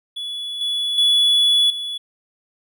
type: tone with level steps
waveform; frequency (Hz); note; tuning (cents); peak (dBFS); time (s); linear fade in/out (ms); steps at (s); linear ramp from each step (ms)
triangle; 3412; G#7; +46; -24 / -18 / -11 / -23; 0.16-1.98; 10; 0.61 / 0.98 / 1.7; 2
effects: none